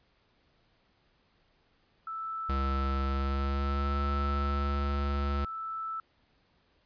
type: tone with tremolo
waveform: sine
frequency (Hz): 1318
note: E6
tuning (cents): -1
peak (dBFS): -33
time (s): 2.07-6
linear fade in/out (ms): 2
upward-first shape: sine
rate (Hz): 0.58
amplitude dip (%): 45
type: tone with pitch glide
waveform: square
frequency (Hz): 67.9 to 70.66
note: C#2 to C#2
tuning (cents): -35 to +34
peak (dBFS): -29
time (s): 2.49-5.45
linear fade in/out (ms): 5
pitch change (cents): +69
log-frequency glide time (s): 3.06-4
effects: pink hiss -69 dBFS RMS until 6.85 s + resampled to 11025 Hz